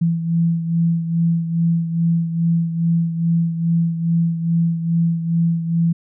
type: beating tone pair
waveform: sine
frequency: 166.8 / 169.2 Hz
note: E3 / E3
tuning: +21 / +45 cents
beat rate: 2.4 Hz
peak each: -16 / -23 dBFS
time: 0.01-5.93 s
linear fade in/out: 10 ms
effects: none